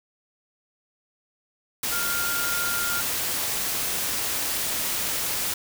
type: tone in noise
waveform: sine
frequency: 1403 Hz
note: F6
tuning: 8 cents sharp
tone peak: -28 dBFS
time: 1.92-3.01 s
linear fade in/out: 5 ms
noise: white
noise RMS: -27 dBFS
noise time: 1.83-5.54 s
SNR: -4 dB
effects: none